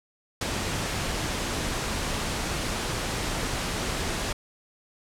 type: noise with ADSR envelope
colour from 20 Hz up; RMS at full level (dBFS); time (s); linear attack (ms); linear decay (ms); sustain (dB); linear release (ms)
pink; -26; 0.41-4.33; 4; 24; -3; 7
effects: low-pass 9000 Hz 12 dB/octave